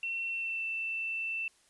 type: tone with pitch glide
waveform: sine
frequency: 2710 to 2670 Hz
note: E7 to E7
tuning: +47 to +22 cents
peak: -32 dBFS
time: 0.03-1.48 s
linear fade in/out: 2 ms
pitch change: -25 cents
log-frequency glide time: 0.29-0.65 s
effects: white hiss -66 dBFS RMS until 1.69 s + resampled to 24000 Hz